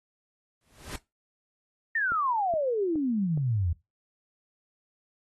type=noise with exponential growth; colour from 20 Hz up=pink; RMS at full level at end=-35 dBFS; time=0.61-0.96 s; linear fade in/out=1 ms; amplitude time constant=75 ms
type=exponential sweep; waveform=sine; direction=down; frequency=1864.7 to 79.3 Hz; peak=-24 dBFS; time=1.95-3.73 s; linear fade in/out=5 ms
type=click train; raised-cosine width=2 ms; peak=-27 dBFS; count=4; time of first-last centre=2.12-3.375 s; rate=2.39 Hz
effects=noise-tail reverb RT60 0.2 s tail -18 dB re dry + AAC 32 kbps